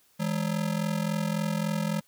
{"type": "ring-modulated tone", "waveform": "square", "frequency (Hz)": 185, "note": "F#3", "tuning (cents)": 0, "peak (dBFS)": -24, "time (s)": [0.19, 2.01], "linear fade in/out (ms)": 20, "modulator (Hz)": 21.8, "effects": ["white hiss -64 dBFS RMS until 2.07 s"]}